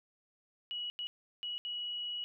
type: tone bursts at uneven times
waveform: sine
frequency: 2921 Hz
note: F#7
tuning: 23 cents flat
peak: -36 dBFS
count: 4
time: 0.71-0.9 / 0.99-1.07 / 1.43-1.58 / 1.65-2.24 s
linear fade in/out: 0 ms
effects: none